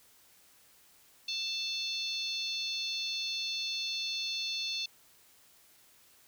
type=harmonic tone with a mistuned harmonic; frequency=885 Hz; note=A5; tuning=10 cents sharp; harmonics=3 / 4 / 5 / 6 / 7; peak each=-40 / -37 / -36 / -47 / -47 dBFS; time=1.28-4.86 s; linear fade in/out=5 ms; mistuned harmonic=5; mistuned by=-30 cents; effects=white hiss -62 dBFS RMS until 6.27 s